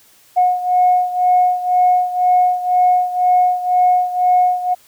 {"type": "beating tone pair", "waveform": "sine", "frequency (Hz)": [725, 727], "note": ["F#5", "F#5"], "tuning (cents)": [-35, -31], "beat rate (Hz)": 2, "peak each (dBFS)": [-12, -16], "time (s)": [0.36, 4.75], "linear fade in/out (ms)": 20, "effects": ["tanh soft clip ceiling -4 dBFS", "white hiss -50 dBFS RMS until 4.87 s"]}